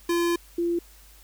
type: tone pair in turn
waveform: square / sine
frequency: 343 / 343 Hz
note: F4 / F4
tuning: -31 / -31 cents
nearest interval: unison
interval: 0 cents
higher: neither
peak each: -22 dBFS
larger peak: neither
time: 0.09-0.36 / 0.58-0.79 s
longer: first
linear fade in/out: 5 ms
effects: added 50 Hz sine -51 dBFS peak until 1.23 s + white hiss -54 dBFS RMS until 1.23 s